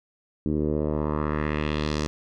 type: tone with low-pass filter sweep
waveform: 10% pulse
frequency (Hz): 75.6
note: D#2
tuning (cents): -49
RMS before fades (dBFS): -26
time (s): 0.46-2.07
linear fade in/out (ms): 0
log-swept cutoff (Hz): 290 to 6300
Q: 1.9
effects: none